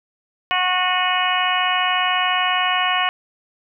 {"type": "harmonic tone with a mistuned harmonic", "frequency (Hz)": 366, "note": "F#4", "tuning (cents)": -19, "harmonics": [2, 3, 4, 5, 6, 7, 8], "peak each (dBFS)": [-23, -22, -28, -25, -27, -26, -23], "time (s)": [0.51, 3.09], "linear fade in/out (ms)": 0, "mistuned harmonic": 7, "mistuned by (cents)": -38, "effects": []}